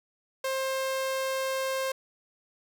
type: tone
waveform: sawtooth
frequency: 530 Hz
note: C5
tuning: 22 cents sharp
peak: -24 dBFS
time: 0.44-1.92 s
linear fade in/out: 5 ms
effects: none